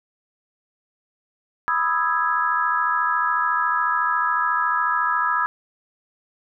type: chord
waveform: sine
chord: E major seventh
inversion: second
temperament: equal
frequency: 987.8 / 1244.5 / 1318.5 / 1661.2 Hz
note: B5 / D#6 / E6 / G#6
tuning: 0 / 0 / 0 / 0 cents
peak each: -24 dBFS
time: 1.68-5.46 s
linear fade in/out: 0 ms
effects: none